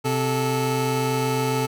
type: tone pair together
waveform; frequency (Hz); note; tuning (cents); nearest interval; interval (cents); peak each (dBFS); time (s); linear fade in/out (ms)
25% pulse; 129.68 / 436.2; C3 / A4; -15 / -15; octave + major sixth; 2100; -20; 0.04-1.67; 20
effects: none